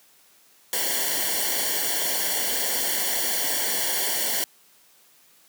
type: noise with comb filter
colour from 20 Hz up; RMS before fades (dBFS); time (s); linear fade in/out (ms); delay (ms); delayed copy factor
white; -25; 0.73-4.44; 0; 0.79; -0.85
effects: white hiss -57 dBFS RMS until 5.48 s + high-pass 150 Hz 12 dB/octave